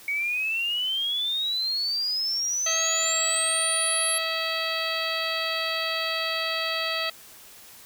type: exponential sweep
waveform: sine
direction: up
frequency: 2230 to 11175 Hz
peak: -24 dBFS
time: 0.08-4.18 s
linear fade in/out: 2 ms
type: harmonic tone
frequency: 650 Hz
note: E5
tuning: 24 cents flat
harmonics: 1 / 2 / 3 / 4 / 5 / 6 / 7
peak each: -33 / -33 / -33 / -33 / -33 / -33 / -33 dBFS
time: 2.66-7.1 s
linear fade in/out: 5 ms
effects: white hiss -48 dBFS RMS until 7.85 s